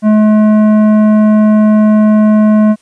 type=tone with tanh clipping; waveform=sine; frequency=213.7 Hz; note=G#3; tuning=50 cents sharp; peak=-6 dBFS; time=0.02-2.76 s; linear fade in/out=50 ms; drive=12 dB; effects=white hiss -51 dBFS RMS until 2.81 s + resampled to 22050 Hz